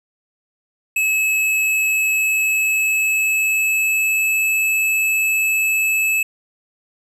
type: tone with pitch glide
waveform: square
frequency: 2587 to 2605 Hz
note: E7 to E7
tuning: -33 to -21 cents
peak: -16 dBFS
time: 0.96-6.23 s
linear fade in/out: 5 ms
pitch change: +12 cents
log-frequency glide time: 2.23-4.41 s
effects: none